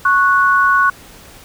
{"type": "tone pair together", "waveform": "sine", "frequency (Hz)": [1104, 1473.7], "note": ["C#6", "F#6"], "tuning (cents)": [-7, -7], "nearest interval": "perfect fourth", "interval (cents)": 500, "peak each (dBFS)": -12, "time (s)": [0.05, 0.9], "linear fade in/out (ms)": 5, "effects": ["pink hiss -40 dBFS RMS until 1.44 s"]}